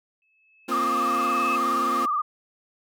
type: tone with exponential growth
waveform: sine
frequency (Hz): 2600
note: E7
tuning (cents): -24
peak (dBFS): -26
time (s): 0.22-1.56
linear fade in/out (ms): 1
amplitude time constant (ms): 290
type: chord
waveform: sawtooth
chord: Bb suspended second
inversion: none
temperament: equal with one note detuned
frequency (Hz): 233.1 / 265.9 / 349.2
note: Bb3 / C4 / F4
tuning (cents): 0 / +28 / 0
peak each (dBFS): -29 / -27 / -28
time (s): 0.68-2.06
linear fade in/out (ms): 10
type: tone with vibrato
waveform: sine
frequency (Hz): 1200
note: D6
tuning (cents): +37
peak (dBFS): -21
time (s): 0.71-2.22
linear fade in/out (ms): 10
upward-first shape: sine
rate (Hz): 19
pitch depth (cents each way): 77
effects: MP3 96 kbps